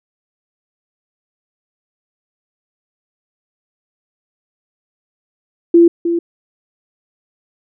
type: tone with echo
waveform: sine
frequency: 340 Hz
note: F4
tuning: 46 cents flat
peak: -4 dBFS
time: 5.74-5.88 s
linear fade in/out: 5 ms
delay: 310 ms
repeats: 1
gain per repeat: -9 dB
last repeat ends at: 6.19 s
effects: none